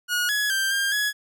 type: tone with pitch steps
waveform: sawtooth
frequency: 1448 / 1685 / 1575 / 1602 / 1683 Hz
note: F#6 / G#6 / G6 / G6 / G#6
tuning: -38 / +25 / +8 / +37 / +23 cents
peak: -18 dBFS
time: 0.08-1.13 s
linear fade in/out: 50 ms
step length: 210 ms
effects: none